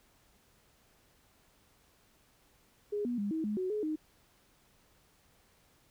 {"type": "tone with pitch steps", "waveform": "sine", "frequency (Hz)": [413.8, 242.3, 203.4, 319.6, 210.4, 371, 423.4, 309.8], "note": ["G#4", "B3", "G#3", "D#4", "G#3", "F#4", "G#4", "D#4"], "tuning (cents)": [-6, -33, -36, 47, 23, 5, 33, -7], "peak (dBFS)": -31, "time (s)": [2.92, 3.96], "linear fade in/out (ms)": 10, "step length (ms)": 130, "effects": ["pink hiss -67 dBFS RMS until 5.9 s"]}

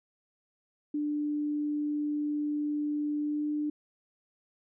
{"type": "tone with pitch glide", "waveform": "sine", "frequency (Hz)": [296.2, 298.4], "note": ["D4", "D4"], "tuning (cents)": [15, 28], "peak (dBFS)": -28, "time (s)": [0.94, 3.7], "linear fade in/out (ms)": 5, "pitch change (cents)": 13, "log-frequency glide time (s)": [3.2, 3.46], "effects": []}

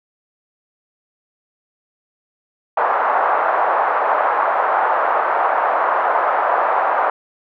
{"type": "band-pass noise", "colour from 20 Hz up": "pink", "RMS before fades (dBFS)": -17, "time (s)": [2.77, 7.1], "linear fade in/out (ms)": 5, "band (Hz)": [650, 1300], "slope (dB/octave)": 24, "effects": []}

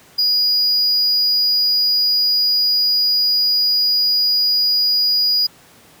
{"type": "tone", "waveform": "triangle", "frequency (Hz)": 4900, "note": "D#8", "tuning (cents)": -27, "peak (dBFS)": -12, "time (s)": [0.18, 5.47], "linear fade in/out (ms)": 10, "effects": ["pink hiss -47 dBFS RMS until 6 s", "high-pass 100 Hz 12 dB/octave"]}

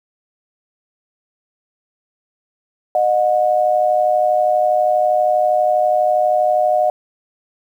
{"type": "tone pair together", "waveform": "sine", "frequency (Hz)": [613.6, 726], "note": ["D#5", "F#5"], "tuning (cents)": [-24, -33], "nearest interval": "minor third", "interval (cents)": 291, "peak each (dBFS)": -15, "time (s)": [2.95, 6.9], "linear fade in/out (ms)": 2, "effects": ["8-bit"]}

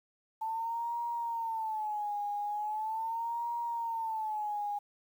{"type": "tone with vibrato", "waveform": "sine", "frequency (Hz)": 880, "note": "A5", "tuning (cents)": 0, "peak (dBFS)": -32, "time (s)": [0.41, 4.79], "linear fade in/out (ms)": 10, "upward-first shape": "sine", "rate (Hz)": 0.4, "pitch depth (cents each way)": 120, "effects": ["10-bit"]}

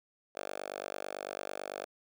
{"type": "tone with high-pass filter", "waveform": "5% pulse", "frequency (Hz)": 49, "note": "G1", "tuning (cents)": 0, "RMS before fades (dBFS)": -41, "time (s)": [0.35, 1.85], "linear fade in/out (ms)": 10, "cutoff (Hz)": 610, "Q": 2.2, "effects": []}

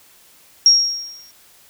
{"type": "tone with exponential decay", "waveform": "sine", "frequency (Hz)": 5588, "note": "F8", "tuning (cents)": 0, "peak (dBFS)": -5, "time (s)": [0.66, 1.31], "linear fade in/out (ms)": 1, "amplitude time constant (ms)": 140, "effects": ["white hiss -50 dBFS RMS until 1.69 s"]}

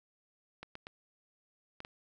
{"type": "clicks", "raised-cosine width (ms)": 0.3, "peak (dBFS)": -28, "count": 5, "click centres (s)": [0.63, 0.754, 0.869, 1.804, 1.849], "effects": []}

